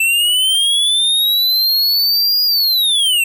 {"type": "linear two-way sweep", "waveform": "square", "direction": "up then down", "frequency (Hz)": [2658, 4897, 2658], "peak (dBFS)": -12, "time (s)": [0, 3.24], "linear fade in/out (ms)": 5, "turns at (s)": 2.44, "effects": []}